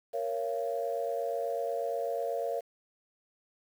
sine chord, Bb minor, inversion none, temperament equal with one note detuned, 466.2 / 554.4 / 684.1 Hz, Bb4 / Db5 / F5, 0 / 0 / -36 cents, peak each -34 dBFS, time 0.13-2.61 s, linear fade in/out 20 ms, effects tanh soft clip ceiling -20 dBFS + 9-bit

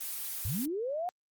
blue noise, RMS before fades -37 dBFS, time 0-0.66 s, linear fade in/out 10 ms
sine linear sweep, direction up, 76.4 to 740 Hz, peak -31 dBFS, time 0.45-1.09 s, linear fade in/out 0 ms
effects Opus 24 kbps

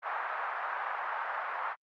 white band-pass noise, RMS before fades -35 dBFS, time 0.02-1.76 s, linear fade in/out 50 ms, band 750 to 1500 Hz, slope 24 dB/octave, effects Opus 48 kbps

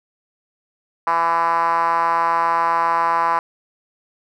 5% pulse tone with band-pass filter, 167.4 Hz, E3, 27 cents sharp, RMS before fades -18 dBFS, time 1.07-3.39 s, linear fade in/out 2 ms, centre 1000 Hz, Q 4.5, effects none

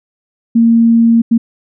sine tone bursts at uneven times, 230.4 Hz, A#3, 20 cents flat, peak -5 dBFS, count 2, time 0.55-1.22 / 1.31-1.38 s, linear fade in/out 10 ms, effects none

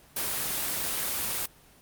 white noise, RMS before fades -30 dBFS, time 0.16-1.46 s, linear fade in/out 5 ms, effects pink hiss -56 dBFS RMS until 1.81 s + Opus 24 kbps

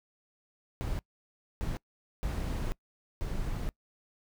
brown noise bursts at uneven times, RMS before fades -33 dBFS, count 4, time 0.81-0.99 / 1.61-1.77 / 2.23-2.72 / 3.21-3.69 s, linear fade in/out 0 ms, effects noise-tail reverb RT60 0.1 s tail -24 dB re dry

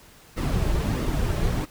brown noise with flanger, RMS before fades -24 dBFS, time 0.36-1.66 s, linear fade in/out 20 ms, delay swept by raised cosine 1.2 to 4.2 ms, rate 1.5 Hz, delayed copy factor -0.5, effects pink hiss -51 dBFS RMS until 1.7 s

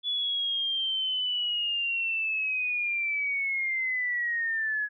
sine linear sweep, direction down, 3435 to 1678 Hz, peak -26 dBFS, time 0.03-4.89 s, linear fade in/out 50 ms, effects none

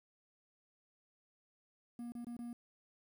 triangle tone with dropouts, 238.2 Hz, A#3, 38 cents sharp, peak -40 dBFS, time 1.99-2.53 s, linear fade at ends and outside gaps 2 ms, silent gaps 2.121-2.151 / 2.246-2.268 / 2.367-2.39 s, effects 11-bit

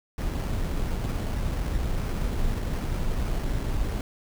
brown noise with sample-and-hold, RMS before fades -27 dBFS, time 0.18-4.01 s, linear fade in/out 2 ms, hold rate 3675 Hz, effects none

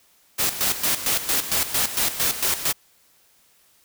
white noise with tremolo, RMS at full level -21 dBFS, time 0.38-2.73 s, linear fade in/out 20 ms, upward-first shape square, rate 4.4 Hz, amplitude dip 70%, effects white hiss -59 dBFS RMS until 3.84 s

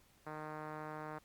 5% pulse tone with low-pass filter, 153.7 Hz, D#3, 21 cents flat, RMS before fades -45 dBFS, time 0.26-1.19 s, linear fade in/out 10 ms, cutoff 1300 Hz, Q 0.92, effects pink hiss -68 dBFS RMS until 1.24 s + MP3 96 kbps

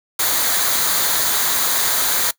white noise with comb filter, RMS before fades -18 dBFS, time 0.19-2.31 s, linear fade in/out 5 ms, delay 0.37 ms, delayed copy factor -0.55, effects noise-tail reverb RT60 0.1 s tail -20 dB re dry

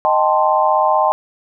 sine chord, A half-diminished seventh, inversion second, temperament equal, 622.3 / 784 / 880 / 1046.5 Hz, Eb5 / G5 / A5 / C6, 0 / 0 / 0 / 0 cents, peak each -17 dBFS, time 0.05-1.12 s, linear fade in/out 0 ms, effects none

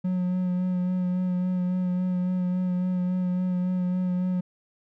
triangle tone with vibrato, 181.7 Hz, F#3, 31 cents flat, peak -21 dBFS, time 0.04-4.41 s, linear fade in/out 10 ms, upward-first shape sine, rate 3.6 Hz, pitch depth 19 cents each way, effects none

